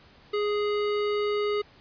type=tone; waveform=square; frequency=415.3 Hz; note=G#4; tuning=in tune; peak=-25 dBFS; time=0.33-1.62 s; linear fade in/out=10 ms; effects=pink hiss -55 dBFS RMS until 1.8 s + resampled to 11025 Hz